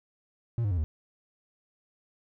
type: tone with pitch steps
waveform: triangle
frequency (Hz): 117.2 / 102.03 / 88.82 / 77.32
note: A#2 / G#2 / F2 / D#2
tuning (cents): +10 / -30 / +30 / -10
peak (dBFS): -23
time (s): 0.58-0.84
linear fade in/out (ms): 0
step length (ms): 65
effects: none